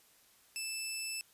15% pulse tone, 2637 Hz, E7, in tune, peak -30 dBFS, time 0.56-1.21 s, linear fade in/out 0 ms, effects white hiss -65 dBFS RMS until 1.33 s + resampled to 32000 Hz

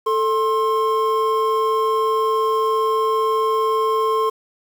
triangle tone pair together, 441.2 / 1061 Hz, A4 / C6, +5 / +24 cents, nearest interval octave + minor third, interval 1519 cents, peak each -17 dBFS, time 0.06-4.3 s, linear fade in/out 10 ms, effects 7-bit

